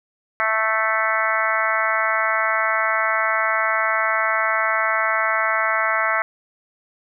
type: harmonic tone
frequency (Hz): 220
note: A3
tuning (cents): 0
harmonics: 3 / 4 / 5 / 6 / 7 / 8 / 9 / 10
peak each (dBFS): -26 / -29 / -26 / -23 / -26 / -28 / -24 / -29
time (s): 0.4-6.22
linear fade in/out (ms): 0
effects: none